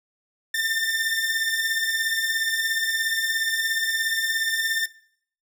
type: beating tone pair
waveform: sawtooth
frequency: 1785 / 1802 Hz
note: A6 / A6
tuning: +24 / +41 cents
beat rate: 17 Hz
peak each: -24 / -21 dBFS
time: 0.54-4.86 s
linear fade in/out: 5 ms
effects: noise-tail reverb RT60 0.6 s tail -20 dB re dry